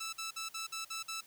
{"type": "tone bursts", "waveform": "10% pulse", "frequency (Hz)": 1318.5, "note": "E6", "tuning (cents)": 0, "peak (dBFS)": -30, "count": 7, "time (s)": [0, 1.21], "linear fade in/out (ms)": 10, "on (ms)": 130, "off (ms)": 50, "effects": ["white hiss -60 dBFS RMS until 1.26 s"]}